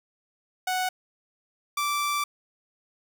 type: tone pair in turn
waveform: sawtooth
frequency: 740 / 1167.6 Hz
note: F#5 / D6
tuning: 0 / -10 cents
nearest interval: minor sixth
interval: 790 cents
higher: second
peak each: -21 dBFS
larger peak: neither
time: 0.67-0.89 / 1.77-2.24 s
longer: second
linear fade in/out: 5 ms
effects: none